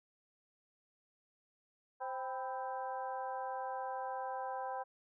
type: harmonic tone with a mistuned harmonic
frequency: 261.6 Hz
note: C4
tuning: in tune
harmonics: 2 / 3 / 4 / 5 / 6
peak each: -44 / -40 / -44 / -54 / -52 dBFS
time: 2-4.84 s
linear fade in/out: 20 ms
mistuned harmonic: 4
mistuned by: -82 cents
effects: none

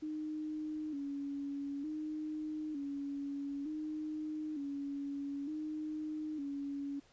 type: tone with vibrato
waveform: sine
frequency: 294.3 Hz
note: D4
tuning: 4 cents sharp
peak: -37 dBFS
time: 0.02-7 s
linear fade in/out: 10 ms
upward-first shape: square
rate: 0.55 Hz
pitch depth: 76 cents each way
effects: pink hiss -66 dBFS RMS until 7.12 s + resampled to 16000 Hz

